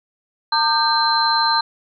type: tone cluster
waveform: sine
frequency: 912 / 1202 / 1572 / 4111 Hz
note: A#5 / D6 / G6 / C8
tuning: -38 / +40 / +4 / -31 cents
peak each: -18 / -22 / -24 / -19 dBFS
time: 0.52-1.61 s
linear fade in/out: 5 ms
effects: none